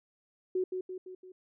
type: tone with echo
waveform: sine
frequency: 370 Hz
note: F#4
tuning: in tune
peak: -27 dBFS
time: 0.55-0.64 s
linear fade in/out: 5 ms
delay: 170 ms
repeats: 4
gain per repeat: -5 dB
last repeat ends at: 1.32 s
effects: none